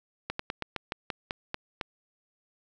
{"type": "slowing click train", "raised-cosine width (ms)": 0.3, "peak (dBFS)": -15, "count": 10, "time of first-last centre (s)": [0.3, 1.812], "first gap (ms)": 94, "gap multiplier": 1.14, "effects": []}